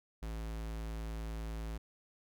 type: tone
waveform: square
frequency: 55 Hz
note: A1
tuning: in tune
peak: -39 dBFS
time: 0.22-1.78 s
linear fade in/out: 10 ms
effects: none